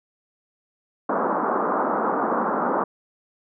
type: band-pass noise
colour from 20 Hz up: white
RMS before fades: -23 dBFS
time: 1.09-2.84 s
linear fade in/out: 5 ms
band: 190 to 1300 Hz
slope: 48 dB/octave
effects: none